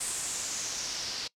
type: noise with low-pass filter sweep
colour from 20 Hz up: white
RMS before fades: -35 dBFS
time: 0-1.28 s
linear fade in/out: 10 ms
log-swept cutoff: 8700 to 4800 Hz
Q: 3.6
effects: noise-tail reverb RT60 0.1 s tail -22 dB re dry